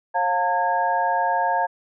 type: tone cluster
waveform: sine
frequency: 541 / 708 / 900 / 1643 Hz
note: C#5 / F5 / A5 / G#6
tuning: -42 / +23 / +39 / -19 cents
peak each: -29 / -23 / -21 / -29 dBFS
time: 0.14-1.67 s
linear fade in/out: 20 ms
effects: none